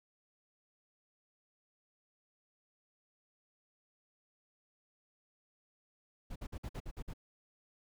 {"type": "noise bursts", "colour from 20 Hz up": "brown", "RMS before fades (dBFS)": -42, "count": 8, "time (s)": [6.3, 7.136], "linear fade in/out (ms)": 10, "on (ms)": 59, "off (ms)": 52, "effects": []}